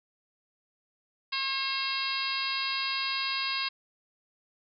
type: harmonic tone with a mistuned harmonic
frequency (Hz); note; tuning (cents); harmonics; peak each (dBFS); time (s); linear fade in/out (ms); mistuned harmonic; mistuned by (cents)
539; C#5; -49; 2 / 3 / 4 / 5 / 6 / 7 / 8 / 9; -36 / -40 / -38 / -35 / -39 / -37 / -37 / -35; 1.32-3.69; 10; 7; +29
effects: none